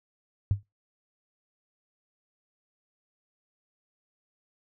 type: tone with exponential decay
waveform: sine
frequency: 100.1 Hz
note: G2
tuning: 37 cents sharp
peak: -17 dBFS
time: 0.51-0.63 s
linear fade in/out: 0 ms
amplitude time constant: 24 ms
effects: noise-tail reverb RT60 0.2 s tail -23 dB re dry